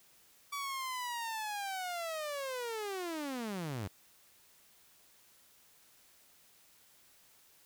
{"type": "linear sweep", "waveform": "sawtooth", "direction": "down", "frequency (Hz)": [1148, 88.4], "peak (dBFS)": -33, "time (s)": [0.52, 3.88], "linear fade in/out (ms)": 10, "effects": ["white hiss -64 dBFS RMS until 7.65 s"]}